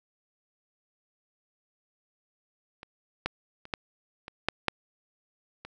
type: clicks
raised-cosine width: 0.3 ms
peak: -27 / -12 / -29 / -13 / -24 / -8 / -7 / -25 dBFS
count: 8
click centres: 2.831 / 3.26 / 3.654 / 3.738 / 4.281 / 4.486 / 4.683 / 5.65 s
effects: none